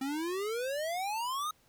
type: exponential sweep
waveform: square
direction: up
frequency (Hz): 261.6 to 1277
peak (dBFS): -33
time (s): 0.01-1.51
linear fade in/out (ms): 5
effects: pink hiss -67 dBFS RMS until 1.68 s

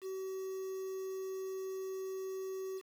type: tone with quantisation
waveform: triangle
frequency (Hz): 380.1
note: F#4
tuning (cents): +47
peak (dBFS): -36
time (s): 0.01-2.82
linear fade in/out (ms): 50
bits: 9
effects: none

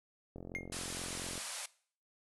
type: click train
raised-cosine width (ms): 2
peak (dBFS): -32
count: 46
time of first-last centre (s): 0.36-1.378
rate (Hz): 44.2
type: tone with exponential decay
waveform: triangle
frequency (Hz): 2128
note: C7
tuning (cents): +29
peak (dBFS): -31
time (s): 0.55-0.68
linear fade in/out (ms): 0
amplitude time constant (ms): 28
type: band-pass noise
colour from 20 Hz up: white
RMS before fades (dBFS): -43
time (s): 0.72-1.66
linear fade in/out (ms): 5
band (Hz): 500 to 11000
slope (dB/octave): 96
effects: noise-tail reverb RT60 0.5 s tail -20 dB re dry

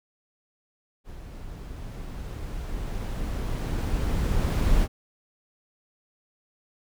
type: noise with level ramp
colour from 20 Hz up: brown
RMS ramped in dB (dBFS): -41 to -21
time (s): 1.04-4.88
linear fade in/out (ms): 50
effects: none

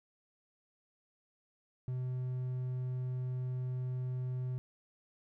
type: tone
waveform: triangle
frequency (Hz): 127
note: B2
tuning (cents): +49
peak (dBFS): -32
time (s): 1.88-4.58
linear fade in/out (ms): 0
effects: none

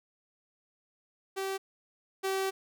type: tone pair in turn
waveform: sawtooth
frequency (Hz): 386.5 / 384.8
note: G4 / G4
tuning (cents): -24 / -32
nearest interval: unison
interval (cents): 8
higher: first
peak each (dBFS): -28 / -25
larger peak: second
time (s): 1.36-1.58 / 2.23-2.51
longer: second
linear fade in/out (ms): 20
effects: none

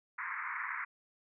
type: band-pass noise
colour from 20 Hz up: white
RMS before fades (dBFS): -39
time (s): 0.18-0.85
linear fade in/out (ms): 10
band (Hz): 960 to 2200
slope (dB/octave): 96
effects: none

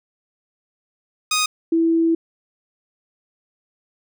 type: tone pair in turn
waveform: 10% pulse / sine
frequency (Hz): 1244.5 / 329.6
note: D#6 / E4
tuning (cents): 0 / 0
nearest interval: octave + major seventh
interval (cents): 2300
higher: first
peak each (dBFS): -9 / -14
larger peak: first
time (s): 1.31-1.46 / 1.72-2.15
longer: second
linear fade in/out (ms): 5
effects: none

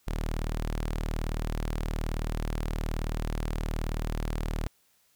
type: tone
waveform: sawtooth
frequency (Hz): 38.85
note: D#1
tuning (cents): -2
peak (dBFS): -25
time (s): 0.07-4.67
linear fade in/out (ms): 0
effects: white hiss -67 dBFS RMS until 5.15 s

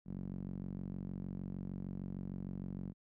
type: tone with band-pass filter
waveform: sawtooth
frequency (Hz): 46.52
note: F#1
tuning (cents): +10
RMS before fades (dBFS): -43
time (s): 0.05-2.94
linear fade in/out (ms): 50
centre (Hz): 190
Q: 2.6
effects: none

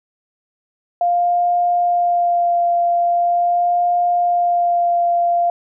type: tone with vibrato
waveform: sine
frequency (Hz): 698.5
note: F5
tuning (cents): 0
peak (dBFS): -13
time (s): 1.01-5.5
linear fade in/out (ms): 2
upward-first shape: sine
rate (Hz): 0.42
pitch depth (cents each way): 14
effects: none

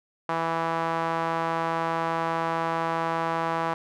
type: tone with band-pass filter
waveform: sawtooth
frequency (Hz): 164.81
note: E3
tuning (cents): 0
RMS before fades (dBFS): -27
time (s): 0.29-3.74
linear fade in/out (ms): 2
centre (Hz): 1000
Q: 1.9
effects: none

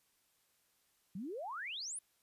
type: exponential sweep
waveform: sine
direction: up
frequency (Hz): 170.5 to 10548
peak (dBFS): -40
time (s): 1.15-1.99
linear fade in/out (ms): 5
effects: white hiss -75 dBFS RMS until 2.22 s + resampled to 32000 Hz

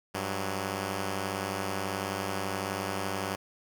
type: tone pair together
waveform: 5% pulse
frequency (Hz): 98.47 / 185.3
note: G2 / F#3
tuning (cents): +8 / +3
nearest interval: major seventh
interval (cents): 1095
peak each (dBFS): -21 / -25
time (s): 0.14-3.36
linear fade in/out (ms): 10
effects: none

